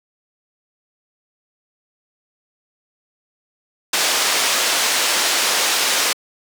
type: low-pass noise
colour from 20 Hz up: white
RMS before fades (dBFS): -18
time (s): 3.93-6.13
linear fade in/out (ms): 5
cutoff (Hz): 6600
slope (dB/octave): 12
effects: high-pass 400 Hz 12 dB/octave